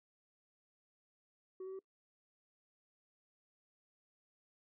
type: tone with pitch steps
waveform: sine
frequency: 374.8 / 380.1 / 383.4 Hz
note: F#4 / F#4 / G4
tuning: +22 / +47 / -38 cents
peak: -40 dBFS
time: 1.6-1.792 s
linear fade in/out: 5 ms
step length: 64 ms
effects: noise-tail reverb RT60 0.1 s tail -24 dB re dry + tanh soft clip ceiling -42 dBFS